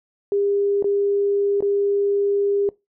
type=tone with dropouts; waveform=sine; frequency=402.6 Hz; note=G4; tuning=46 cents sharp; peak=-17 dBFS; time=0.32-2.69 s; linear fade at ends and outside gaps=1 ms; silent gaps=0.825-0.843 / 1.606-1.624 s; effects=noise-tail reverb RT60 0.2 s tail -21 dB re dry